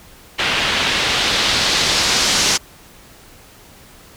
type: noise with low-pass filter sweep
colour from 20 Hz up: white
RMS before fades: -17 dBFS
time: 0.38-2.58 s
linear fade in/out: 20 ms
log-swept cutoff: 2900 to 5900 Hz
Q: 1.4
effects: pink hiss -44 dBFS RMS until 4.16 s